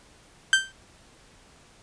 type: tone with exponential decay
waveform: 30% pulse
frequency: 1561 Hz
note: G6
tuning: 8 cents flat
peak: -10 dBFS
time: 0.53-0.72 s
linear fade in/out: 1 ms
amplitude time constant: 41 ms
effects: pink hiss -55 dBFS RMS until 1.82 s + resampled to 22050 Hz